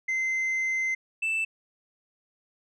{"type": "tone pair in turn", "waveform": "sine", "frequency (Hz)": [2070, 2648], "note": ["C7", "E7"], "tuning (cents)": [-19, 7], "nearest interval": "major third", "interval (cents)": 426, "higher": "second", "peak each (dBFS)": -22, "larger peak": "neither", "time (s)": [[0.08, 0.95], [1.22, 1.45]], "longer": "first", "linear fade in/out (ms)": 10, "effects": ["tanh soft clip ceiling -24 dBFS"]}